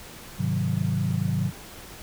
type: chord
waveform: sine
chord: Ab dominant seventh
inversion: none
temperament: equal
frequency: 103.83 / 130.81 / 155.56 / 185 Hz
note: Ab2 / C3 / Eb3 / Gb3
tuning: 0 / 0 / 0 / 0 cents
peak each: -28 dBFS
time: 0.37-1.52 s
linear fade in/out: 50 ms
effects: pink hiss -43 dBFS RMS until 2.02 s